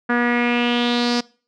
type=tone with low-pass filter sweep; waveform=sawtooth; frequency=240.7 Hz; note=B3; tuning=44 cents flat; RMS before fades=-19 dBFS; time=0.09-1.21 s; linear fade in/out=10 ms; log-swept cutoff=1600 to 5100 Hz; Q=4.4; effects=noise-tail reverb RT60 0.4 s tail -23 dB re dry